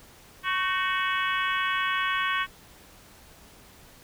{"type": "harmonic tone with a mistuned harmonic", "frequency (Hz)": 370, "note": "F#4", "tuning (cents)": 0, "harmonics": [3, 4, 5, 6, 7, 8, 9], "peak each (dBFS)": [-28, -30, -32, -34, -35, -36, -37], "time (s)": [0.43, 2.47], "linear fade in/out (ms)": 50, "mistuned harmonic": 4, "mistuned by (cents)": 56, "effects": ["pink hiss -52 dBFS RMS until 4.03 s"]}